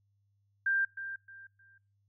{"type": "tone with echo", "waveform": "sine", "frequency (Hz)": 1585, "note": "G6", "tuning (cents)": 19, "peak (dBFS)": -26, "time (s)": [0.66, 0.85], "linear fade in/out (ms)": 5, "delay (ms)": 310, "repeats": 3, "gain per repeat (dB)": -11, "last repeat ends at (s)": 1.78, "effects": ["noise-tail reverb RT60 0.3 s tail -23 dB re dry", "added 100 Hz sine -70 dBFS peak until 2.08 s"]}